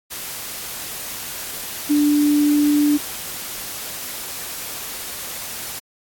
sine tone in noise, 293.7 Hz, D4, in tune, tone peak -13 dBFS, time 1.89-2.98 s, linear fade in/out 20 ms, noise white, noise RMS -30 dBFS, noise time 0.1-5.8 s, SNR +14 dB, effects AAC 64 kbps

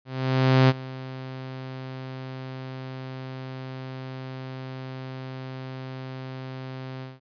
sawtooth tone with ADSR envelope, 130.81 Hz, C3, in tune, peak -10 dBFS, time 0.05-7.2 s, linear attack 640 ms, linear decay 37 ms, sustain -20 dB, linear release 180 ms, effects resampled to 11025 Hz

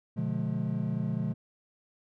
triangle chord, B diminished seventh, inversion none, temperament just, 123.47 / 148.16 / 177.8 / 213.4 Hz, B2 / D3 / F3 / Ab3, 0 / +16 / +31 / +47 cents, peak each -32 dBFS, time 0.16-1.34 s, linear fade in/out 20 ms, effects none

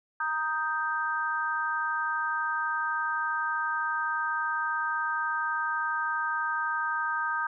sine chord, Eb major, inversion second, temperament equal, 932.3 / 1244.5 / 1568 Hz, Bb5 / Eb6 / G6, 0 / 0 / 0 cents, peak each -33 / -31 / -30 dBFS, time 0.2-7.47 s, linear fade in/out 5 ms, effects none

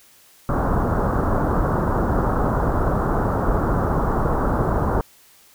pink low-pass noise, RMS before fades -20 dBFS, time 0.49-5.01 s, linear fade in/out 0 ms, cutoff 1400 Hz, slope 48 dB/octave, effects white hiss -52 dBFS RMS until 5.54 s

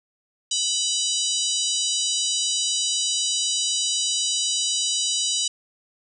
harmonic tone with a mistuned harmonic, 968 Hz, B5, 35 cents flat, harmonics 3 / 4 / 5 / 6 / 7 / 8 / 9, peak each -27 / -28 / -29 / -30 / -30 / -31 / -32 dBFS, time 0.51-5.48 s, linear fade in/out 5 ms, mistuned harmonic 3, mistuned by +47 cents, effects none

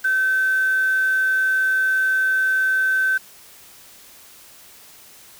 sine tone with quantisation, 1537 Hz, G6, 35 cents flat, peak -16 dBFS, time 0.04-3.18 s, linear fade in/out 10 ms, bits 6, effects white hiss -46 dBFS RMS until 5.39 s

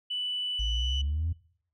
sine tone, 2976 Hz, F#7, 9 cents sharp, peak -29 dBFS, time 0.1-1.02 s, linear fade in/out 10 ms
sine exponential sweep, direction up, 51.91 to 85.9 Hz, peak -25 dBFS, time 0.59-1.33 s, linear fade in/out 10 ms
effects noise-tail reverb RT60 0.6 s tail -21 dB re dry + tanh soft clip ceiling -23 dBFS

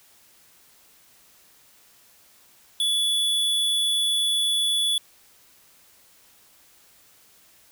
square tone, 3432 Hz, A7, 44 cents flat, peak -21 dBFS, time 2.8-4.98 s, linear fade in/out 2 ms, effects white hiss -56 dBFS RMS until 7.71 s

